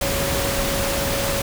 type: tone in noise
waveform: sine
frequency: 554.4 Hz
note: C#5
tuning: in tune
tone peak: -26 dBFS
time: 0.01-1.42 s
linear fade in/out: 5 ms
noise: pink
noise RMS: -23 dBFS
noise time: 0.01-1.42 s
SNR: -6 dB
effects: none